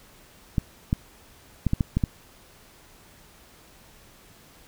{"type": "clicks", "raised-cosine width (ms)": 5, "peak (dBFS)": -9, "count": 7, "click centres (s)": [0.582, 0.929, 1.667, 1.734, 1.808, 1.97, 2.038], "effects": ["pink hiss -53 dBFS RMS until 4.67 s"]}